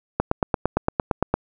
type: click train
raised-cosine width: 1 ms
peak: -4 dBFS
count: 11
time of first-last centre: 0.2-1.34 s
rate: 8.77 Hz
effects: none